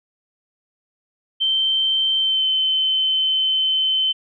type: tone with pitch glide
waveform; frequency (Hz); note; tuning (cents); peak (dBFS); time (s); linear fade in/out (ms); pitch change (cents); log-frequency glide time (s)
sine; 3114 to 3069; G7 to G7; -12 to -37; -16; 1.4-4.13; 20; -25; 2.18-2.46
effects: none